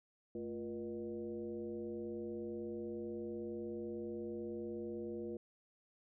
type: tone with frequency modulation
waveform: sine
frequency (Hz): 349.2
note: F4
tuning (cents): 0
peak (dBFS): -40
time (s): 0.35-5.37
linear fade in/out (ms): 2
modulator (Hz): 129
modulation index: 1.2
effects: none